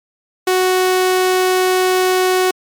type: tone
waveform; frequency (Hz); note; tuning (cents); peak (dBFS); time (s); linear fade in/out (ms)
sawtooth; 370; F#4; 0; -8; 0.47-2.51; 5
effects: MP3 96 kbps